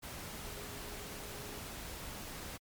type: tone in noise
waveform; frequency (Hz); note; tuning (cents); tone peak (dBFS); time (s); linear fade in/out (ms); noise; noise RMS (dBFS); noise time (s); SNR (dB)
sine; 414.1; G#4; -5; -53; 0.44-1.6; 20; pink; -45; 0.02-2.58; -11
effects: MP3 96 kbps